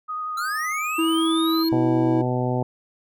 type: tone with vibrato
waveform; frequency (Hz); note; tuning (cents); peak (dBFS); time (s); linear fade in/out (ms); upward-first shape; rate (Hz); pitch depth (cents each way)
sine; 1244.5; D#6; 0; -26; 0.08-1.64; 20; sine; 11; 12
type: linear sweep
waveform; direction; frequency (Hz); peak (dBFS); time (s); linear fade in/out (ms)
square; up; 1319 to 4310; -27; 0.37-1.69; 5
type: tone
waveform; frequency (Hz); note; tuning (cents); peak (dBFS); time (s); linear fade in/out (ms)
triangle; 326; E4; -19; -17; 0.98-2.22; 10
type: harmonic tone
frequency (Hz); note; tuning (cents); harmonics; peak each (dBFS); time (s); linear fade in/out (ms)
125.1; B2; +23; 1 / 2 / 3 / 4 / 5 / 6 / 7; -24 / -27 / -29 / -30 / -31 / -32 / -32; 1.72-2.63; 2
effects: none